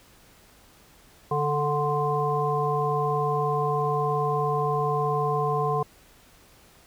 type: harmonic tone with a mistuned harmonic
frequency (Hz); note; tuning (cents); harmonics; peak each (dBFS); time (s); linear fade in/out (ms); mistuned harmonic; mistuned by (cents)
146.83; D3; 0; 1 / 3 / 5 / 7; -28 / -27 / -29 / -27; 1.31-5.83; 5; 7; +25
effects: pink hiss -55 dBFS RMS until 6.86 s